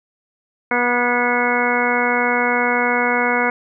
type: harmonic tone with a mistuned harmonic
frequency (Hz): 243.1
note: B3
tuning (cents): -27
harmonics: 1 / 2 / 3 / 4 / 5 / 6 / 7 / 8 / 9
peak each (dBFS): -24 / -22 / -24 / -23 / -27 / -22 / -28 / -28 / -22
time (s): 0.71-3.5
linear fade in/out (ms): 2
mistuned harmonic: 8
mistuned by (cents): +42
effects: none